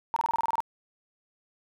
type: tone bursts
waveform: sine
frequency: 921 Hz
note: A#5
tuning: 21 cents flat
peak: -23 dBFS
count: 10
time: 0.14-0.604 s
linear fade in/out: 0 ms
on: 23 ms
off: 26 ms
effects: none